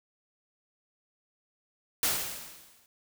white noise with exponential decay, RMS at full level -25 dBFS, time 2.03-2.86 s, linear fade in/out 1 ms, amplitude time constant 180 ms, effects none

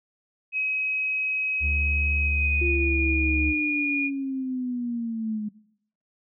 sine tone with pitch glide, 2542 to 2438 Hz, D#7 to D#7, +36 to -36 cents, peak -23 dBFS, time 0.52-4.11 s, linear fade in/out 50 ms, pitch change -72 cents, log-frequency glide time 2.18-3 s
triangle tone, 71.7 Hz, D2, 41 cents flat, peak -22 dBFS, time 1.6-3.54 s, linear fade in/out 50 ms
sine linear sweep, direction down, 350.1 to 209.7 Hz, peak -26 dBFS, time 2.61-5.49 s, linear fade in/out 10 ms
effects noise-tail reverb RT60 0.7 s tail -19 dB re dry

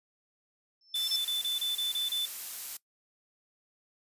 sine tone with exponential growth, 5310 Hz, E8, 12 cents sharp, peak -26 dBFS, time 0.81-1.16 s, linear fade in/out 2 ms, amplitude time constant 74 ms
triangle tone bursts, 3515 Hz, A7, 2 cents flat, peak -27 dBFS, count 8, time 0.94-2.256 s, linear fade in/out 5 ms, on 140 ms, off 28 ms
blue noise, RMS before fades -38 dBFS, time 0.95-2.77 s, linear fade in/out 5 ms
effects noise-tail reverb RT60 0.1 s tail -20 dB re dry + resampled to 32000 Hz

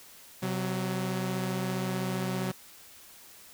sawtooth tone pair together, 129.3 / 186.33 Hz, C3 / F#3, -20 / +12 cents, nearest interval tritone, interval 632 cents, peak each -30 / -27 dBFS, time 0.42-2.52 s, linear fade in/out 10 ms, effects white hiss -52 dBFS RMS until 3.53 s

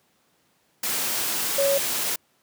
sine tone in noise, 556 Hz, C#5, 5 cents sharp, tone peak -19 dBFS, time 1.58-1.78 s, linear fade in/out 5 ms, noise white, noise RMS -26 dBFS, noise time 0.83-2.16 s, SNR +4 dB, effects pink hiss -65 dBFS RMS until 2.42 s + high-pass 150 Hz 12 dB/octave

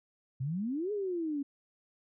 sine exponential two-way sweep, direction up then down, 123.47 to 427 to 274.6 Hz, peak -31 dBFS, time 0.4-1.43 s, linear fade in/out 10 ms, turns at 0.92 s, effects none

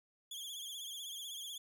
sawtooth tone with vibrato, 3311 Hz, G#7, 6 cents flat, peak -40 dBFS, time 0.31-1.58 s, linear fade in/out 5 ms, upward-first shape triangle, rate 16 Hz, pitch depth 100 cents each way, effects none

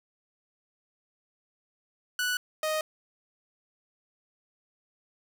sawtooth tone pair in turn, 1480 / 622.3 Hz, F#6 / D#5, 0 / 0 cents, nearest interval octave + minor third, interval 1500 cents, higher first, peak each -23 dBFS, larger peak neither, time 2.19-2.37 / 2.63-2.81 s, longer neither, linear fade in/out 2 ms, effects none

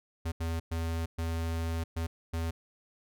square tone bursts at uneven times, 82.41 Hz, E2, in tune, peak -31 dBFS, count 6, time 0.25-0.32 / 0.4-0.6 / 0.71-1.06 / 1.18-1.84 / 1.96-2.07 / 2.33-2.51 s, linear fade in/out 10 ms, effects none

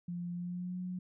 sine tone with pitch glide, 174.61 to 181.71 Hz, F3 to F#3, 0 to -31 cents, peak -36 dBFS, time 0.08-0.99 s, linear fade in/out 5 ms, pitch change +69 cents, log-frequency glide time 0.33-0.78 s, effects none

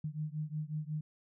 sine beating tone pair, 150.7 / 156.2 Hz, D3 / D#3, +45 / +7 cents, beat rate 5.5 Hz, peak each -38 / -39 dBFS, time 0.04-1.01 s, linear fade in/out 5 ms, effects none

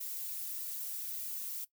violet noise with flanger, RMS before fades -40 dBFS, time 0-1.65 s, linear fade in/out 10 ms, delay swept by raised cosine 2 to 5.7 ms, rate 1.6 Hz, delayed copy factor +0.85, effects noise-tail reverb RT60 0.1 s tail -18 dB re dry

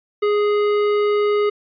sine tone with tanh clipping, 415.3 Hz, G#4, in tune, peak -17 dBFS, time 0.22-1.5 s, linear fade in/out 10 ms, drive 15 dB, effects resampled to 11025 Hz

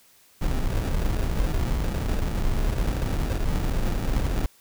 brown noise with sample-and-hold, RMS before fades -24 dBFS, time 0.41-4.46 s, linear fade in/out 5 ms, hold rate 1050 Hz, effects white hiss -57 dBFS RMS until 4.6 s

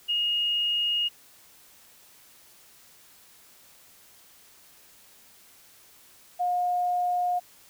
sine tone pair in turn, 2861 / 715.2 Hz, F7 / F5, +41 / +41 cents, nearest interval 2 octaves, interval 2400 cents, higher first, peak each -23 dBFS, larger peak neither, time 0.08-1.09 / 6.39-7.4 s, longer neither, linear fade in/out 20 ms, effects white hiss -55 dBFS RMS until 7.69 s

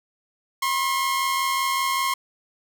sawtooth tone pair together, 987 / 1072.2 Hz, B5 / C6, -1 / +42 cents, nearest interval minor second, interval 143 cents, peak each -27 / -18 dBFS, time 0.62-2.14 s, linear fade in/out 5 ms, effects none

